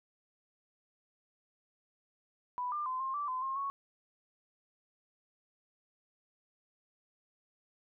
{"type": "tone with pitch steps", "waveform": "sine", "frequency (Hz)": [990, 1195, 1028, 1062, 1165, 1024, 1068, 1108], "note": ["B5", "D6", "C6", "C6", "D6", "C6", "C6", "C#6"], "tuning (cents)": [4, 30, -31, 25, -14, -38, 35, -1], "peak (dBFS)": -33, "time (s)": [2.58, 3.7], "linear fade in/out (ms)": 0, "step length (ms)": 140, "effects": []}